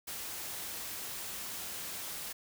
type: noise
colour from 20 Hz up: white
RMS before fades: -41 dBFS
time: 0.07-2.33 s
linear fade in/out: 10 ms
effects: none